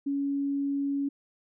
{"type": "tone", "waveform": "sine", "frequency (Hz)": 280, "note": "C#4", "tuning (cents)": 18, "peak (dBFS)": -26, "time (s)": [0.06, 1.09], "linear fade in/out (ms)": 10, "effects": []}